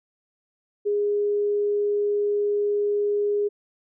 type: tone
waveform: sine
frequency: 411.7 Hz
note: G#4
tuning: 15 cents flat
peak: -20 dBFS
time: 0.85-3.49 s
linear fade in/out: 20 ms
effects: none